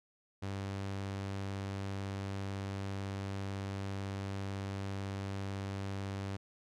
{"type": "tone", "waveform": "sawtooth", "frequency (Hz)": 98, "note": "G2", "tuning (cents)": 0, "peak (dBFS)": -33, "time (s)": [0.42, 6.37], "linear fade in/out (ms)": 10, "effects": ["low-pass 7000 Hz 12 dB/octave"]}